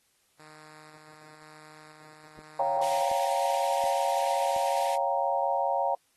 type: tone with tremolo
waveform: 5% pulse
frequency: 154 Hz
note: D#3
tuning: 17 cents flat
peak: -38 dBFS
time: 0.39-3.02 s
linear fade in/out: 10 ms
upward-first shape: square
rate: 0.98 Hz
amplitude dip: 25%
type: click train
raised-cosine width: 2 ms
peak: -35 dBFS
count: 4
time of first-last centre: 2.39-4.564 s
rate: 1.38 Hz
type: chord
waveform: sine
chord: G half-diminished seventh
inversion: second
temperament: equal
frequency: 554.4 / 698.5 / 784 / 932.3 Hz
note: Db5 / F5 / G5 / Bb5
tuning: 0 / 0 / 0 / 0 cents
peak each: -30 dBFS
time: 2.59-5.95 s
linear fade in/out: 5 ms
type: high-pass noise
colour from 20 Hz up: pink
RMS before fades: -41 dBFS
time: 2.82-4.96 s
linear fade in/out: 5 ms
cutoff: 1800 Hz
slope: 48 dB/octave
effects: white hiss -69 dBFS RMS until 6.16 s + AAC 32 kbps